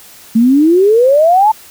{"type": "exponential sweep", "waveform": "sine", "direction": "up", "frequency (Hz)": [218.6, 898], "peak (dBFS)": -5, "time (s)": [0.35, 1.52], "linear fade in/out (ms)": 10, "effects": ["white hiss -38 dBFS RMS until 1.7 s"]}